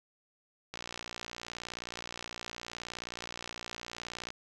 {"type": "click train", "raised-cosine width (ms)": 0.2, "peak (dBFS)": -22, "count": 212, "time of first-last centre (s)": [0.74, 4.304], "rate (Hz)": 59.2, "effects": []}